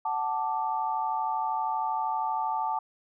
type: chord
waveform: sine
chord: D major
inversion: first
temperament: equal with one note detuned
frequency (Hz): 747.3 / 880 / 1174.7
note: F#5 / A5 / D6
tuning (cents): +17 / 0 / 0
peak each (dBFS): -33 / -28 / -34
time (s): 0.05-2.79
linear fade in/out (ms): 5
effects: none